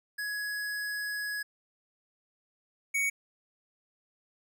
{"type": "tone pair in turn", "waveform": "square", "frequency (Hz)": [1676, 2237], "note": ["G#6", "C#7"], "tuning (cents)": [15, 15], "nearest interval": "perfect fourth", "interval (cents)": 500, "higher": "second", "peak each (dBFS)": [-33, -27], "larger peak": "second", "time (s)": [[0.18, 1.43], [2.94, 3.1]], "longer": "first", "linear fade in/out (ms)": 10, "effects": []}